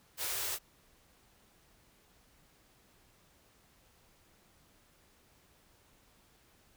white band-stop noise, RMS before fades -36 dBFS, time 0.17-0.59 s, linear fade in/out 50 ms, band 120 to 340 Hz, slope 48 dB/octave, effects pink hiss -66 dBFS RMS until 6.76 s

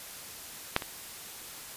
clicks, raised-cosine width 0.3 ms, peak -7 / -20 dBFS, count 2, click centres 0.764 / 0.822 s, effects white hiss -44 dBFS RMS until 1.76 s + resampled to 32000 Hz

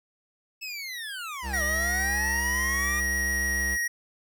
25% pulse linear two-way sweep, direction down then up, 2637 to 587.3 to 1214 Hz, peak -30 dBFS, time 0.61-3.01 s, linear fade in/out 20 ms, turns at 1.63 s
square tone with pitch glide, 67 to 66.27 Hz, C2 to C2, +42 to +23 cents, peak -32 dBFS, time 1.42-3.78 s, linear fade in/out 50 ms, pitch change -19 cents, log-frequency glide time 1.83-2.75 s
square tone with vibrato, 1894 Hz, A#6, 27 cents sharp, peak -26 dBFS, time 1.53-3.88 s, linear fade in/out 10 ms, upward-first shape triangle, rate 6.9 Hz, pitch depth 8 cents each way
effects none

